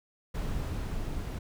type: noise with level ramp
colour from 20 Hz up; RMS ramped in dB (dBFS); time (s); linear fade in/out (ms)
brown; -32 to -35; 0.34-1.39; 10
effects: none